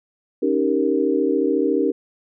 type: chord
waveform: sine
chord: Eb dominant seventh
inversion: third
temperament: equal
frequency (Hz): 277.2 / 311.1 / 392 / 466.2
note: Db4 / Eb4 / G4 / Bb4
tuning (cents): 0 / 0 / 0 / 0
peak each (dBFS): -22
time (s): 0.42-1.92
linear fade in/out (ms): 10
effects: none